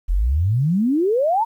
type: exponential sweep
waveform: sine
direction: up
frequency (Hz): 39.5 to 947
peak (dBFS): -15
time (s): 0.08-1.45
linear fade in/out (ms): 20
effects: 9-bit